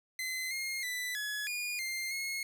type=tone with pitch steps; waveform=sawtooth; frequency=2046 / 2135 / 1988 / 1694 / 2437 / 2103 / 2165 Hz; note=C7 / C7 / B6 / G#6 / D#7 / C7 / C#7; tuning=-39 / +34 / +11 / +34 / -37 / +8 / -41 cents; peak=-31 dBFS; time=0.19-2.43 s; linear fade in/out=2 ms; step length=320 ms; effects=none